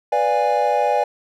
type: chord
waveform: triangle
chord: B diminished seventh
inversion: none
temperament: equal with one note detuned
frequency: 493.9 / 587.3 / 698.5 / 822.5 Hz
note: B4 / D5 / F5 / Ab5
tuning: 0 / 0 / 0 / -17 cents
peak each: -21 / -19 / -22 / -17 dBFS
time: 0.12-1.04 s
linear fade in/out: 5 ms
effects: none